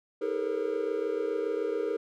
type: tone cluster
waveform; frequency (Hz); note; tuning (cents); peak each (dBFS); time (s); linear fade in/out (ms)
triangle; 319.4 / 406.9 / 445.1 / 472.1 / 537; D#4 / G#4 / A4 / A#4 / C5; +45 / -35 / +20 / +22 / +45; -36 / -31 / -31 / -31 / -39; 0.21-1.97; 10
effects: none